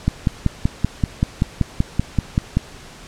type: click train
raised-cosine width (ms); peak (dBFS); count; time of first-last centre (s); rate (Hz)
5; -3; 14; 0.08-2.57; 5.22
effects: pink hiss -40 dBFS RMS until 3.07 s + low-pass 8000 Hz 12 dB/octave